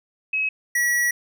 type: tone pair in turn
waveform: sine / square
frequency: 2561 / 1930.3 Hz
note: D#7 / B6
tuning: +49 / -40 cents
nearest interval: perfect fourth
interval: 489 cents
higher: first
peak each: -20 / -19 dBFS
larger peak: second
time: 0.33-0.49 / 0.75-1.11 s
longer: second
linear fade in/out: 5 ms
effects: none